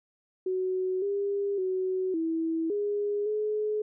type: tone with pitch steps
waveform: sine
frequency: 372.1 / 401.5 / 373.5 / 325.7 / 411.1 / 425 Hz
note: F#4 / G4 / F#4 / E4 / G#4 / G#4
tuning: +10 / +41 / +16 / -21 / -18 / +40 cents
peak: -26 dBFS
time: 0.46-3.82 s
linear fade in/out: 5 ms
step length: 560 ms
effects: none